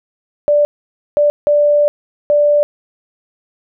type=tone bursts at uneven times; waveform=sine; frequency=587.3 Hz; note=D5; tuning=in tune; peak=-8 dBFS; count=4; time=0.48-0.65 / 1.17-1.3 / 1.47-1.88 / 2.3-2.63 s; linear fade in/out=0 ms; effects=none